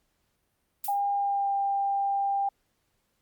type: noise with exponential decay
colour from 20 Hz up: violet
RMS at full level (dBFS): -29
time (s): 0.84-1.02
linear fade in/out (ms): 2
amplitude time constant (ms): 37
type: tone with pitch glide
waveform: sine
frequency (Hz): 805 to 794.8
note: G5 to G5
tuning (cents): +46 to +24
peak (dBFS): -24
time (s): 0.88-2.49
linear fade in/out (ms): 5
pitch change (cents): -22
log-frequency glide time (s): 1.12-1.54
effects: pink hiss -74 dBFS RMS until 3.21 s + Opus 48 kbps